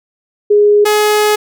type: tone pair in turn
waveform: sine / sawtooth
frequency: 414.3 / 421.8 Hz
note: G#4 / G#4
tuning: -4 / +27 cents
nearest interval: unison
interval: 31 cents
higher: second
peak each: -5 dBFS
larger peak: neither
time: 0.5-0.85 / 0.85-1.36 s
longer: second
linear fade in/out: 10 ms
effects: none